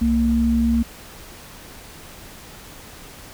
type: tone pair together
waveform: sine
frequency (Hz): 64.88 / 231.2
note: C2 / A#3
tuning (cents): -14 / -14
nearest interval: octave + minor seventh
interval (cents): 2200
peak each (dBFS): -22 / -16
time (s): 0.01-0.83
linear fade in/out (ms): 10
effects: pink hiss -41 dBFS RMS until 3.33 s